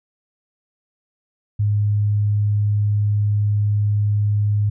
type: tone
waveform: sine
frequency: 103.83 Hz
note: G#2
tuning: in tune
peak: -15 dBFS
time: 1.59-4.7 s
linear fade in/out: 10 ms
effects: none